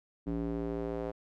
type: tone with band-pass filter sweep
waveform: square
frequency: 56.8 Hz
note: A#1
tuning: 44 cents flat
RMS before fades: -35 dBFS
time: 0.26-1.12 s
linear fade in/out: 20 ms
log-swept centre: 270 to 510 Hz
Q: 2
effects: none